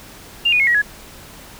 sine tone with pitch steps, 2796 / 2462 / 2169 / 1909.7 / 1681.8 Hz, F7 / D#7 / C#7 / A#6 / G#6, +1 / -19 / -38 / +41 / +21 cents, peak -12 dBFS, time 0.45-0.82 s, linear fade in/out 10 ms, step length 74 ms, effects pink hiss -40 dBFS RMS until 1.59 s

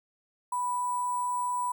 sine tone with sample-and-hold, 987.8 Hz, B5, in tune, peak -27 dBFS, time 0.52-1.72 s, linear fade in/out 5 ms, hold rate 8820 Hz, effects none

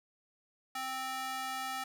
square tone with high-pass filter, 261.6 Hz, C4, in tune, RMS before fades -38 dBFS, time 0.75-1.84 s, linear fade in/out 5 ms, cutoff 970 Hz, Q 1.4, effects none

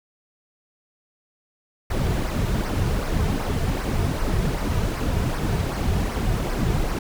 brown noise with flanger, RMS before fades -23 dBFS, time 1.9-6.99 s, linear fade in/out 5 ms, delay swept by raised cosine 0.27 to 3.77 ms, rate 2.6 Hz, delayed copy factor -0.55, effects none

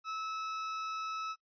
40% pulse tone, 1300 Hz, E6, 24 cents flat, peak -35 dBFS, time 0.04-1.36 s, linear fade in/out 50 ms, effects noise-tail reverb RT60 0.1 s tail -19 dB re dry + resampled to 11025 Hz

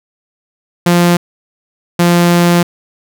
sawtooth tone pair in turn, 174.1 / 173.43 Hz, F3 / F3, -5 / -12 cents, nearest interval unison, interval 7 cents, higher first, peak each -3 dBFS, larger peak neither, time 0.86-1.17 / 1.99-2.63 s, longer second, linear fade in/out 5 ms, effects none

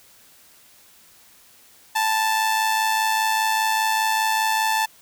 sawtooth tone with amplitude modulation, 880 Hz, A5, in tune, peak -13 dBFS, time 1.95-4.86 s, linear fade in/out 10 ms, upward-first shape sine, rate 105 Hz, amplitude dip 45%, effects white hiss -52 dBFS RMS until 5.01 s

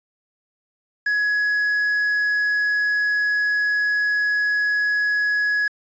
triangle tone with quantisation, 1679 Hz, G#6, 18 cents sharp, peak -16 dBFS, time 1.06-5.68 s, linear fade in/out 5 ms, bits 7, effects resampled to 16000 Hz

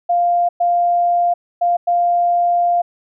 sine tone bursts at uneven times, 698.5 Hz, F5, in tune, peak -12 dBFS, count 4, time 0.09-0.49 / 0.6-1.34 / 1.61-1.77 / 1.87-2.82 s, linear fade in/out 10 ms, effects none

